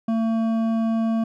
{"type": "tone with hard clipping", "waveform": "sine", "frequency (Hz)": 225.4, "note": "A3", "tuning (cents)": 42, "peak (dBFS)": -21, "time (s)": [0.08, 1.24], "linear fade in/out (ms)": 5, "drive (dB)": 9, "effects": []}